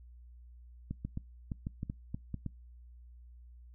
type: clicks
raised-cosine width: 5 ms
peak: -24 dBFS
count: 10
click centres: 0.91 / 1.05 / 1.174 / 1.518 / 1.669 / 1.831 / 1.899 / 2.145 / 2.343 / 2.463 s
effects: noise-tail reverb RT60 0.2 s tail -24 dB re dry + added 60 Hz sine -51 dBFS peak until 3.74 s